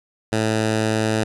10% pulse tone, 109.7 Hz, A2, 5 cents flat, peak -10 dBFS, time 0.32-1.24 s, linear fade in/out 10 ms, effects resampled to 24000 Hz

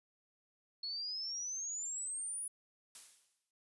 sine exponential sweep, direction up, 4320 to 9956 Hz, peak -38 dBFS, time 0.83-2.48 s, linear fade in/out 5 ms
blue noise with exponential decay, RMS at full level -47 dBFS, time 2.95-3.51 s, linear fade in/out 2 ms, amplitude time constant 120 ms
effects resampled to 24000 Hz

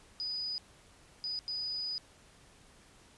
sine tone bursts at uneven times, 4962 Hz, D#8, 6 cents flat, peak -34 dBFS, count 3, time 0.2-0.58 / 1.24-1.39 / 1.48-1.98 s, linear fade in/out 0 ms, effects pink hiss -60 dBFS RMS until 3.17 s + resampled to 24000 Hz

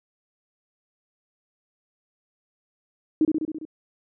sine tone with echo, 313 Hz, D#4, 10 cents sharp, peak -15 dBFS, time 3.21-3.25 s, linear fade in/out 2 ms, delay 67 ms, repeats 6, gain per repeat -3 dB, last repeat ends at 3.652 s, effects none

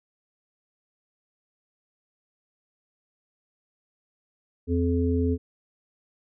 harmonic tone, 85.9 Hz, F2, 28 cents flat, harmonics 1 / 3 / 5, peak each -24 / -25 / -28 dBFS, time 4.67-5.38 s, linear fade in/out 50 ms, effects none

